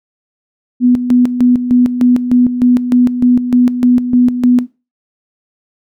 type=tone with tremolo; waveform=sine; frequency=246.9 Hz; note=B3; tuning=in tune; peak=-5 dBFS; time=0.8-4.67 s; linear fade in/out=50 ms; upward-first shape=square; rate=3.3 Hz; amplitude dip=65%; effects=noise-tail reverb RT60 0.3 s tail -21 dB re dry